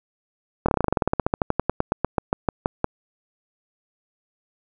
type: slowing click train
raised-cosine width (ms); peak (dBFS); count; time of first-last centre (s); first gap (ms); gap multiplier
1; -5; 28; 0.66-2.844; 25; 1.08
effects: none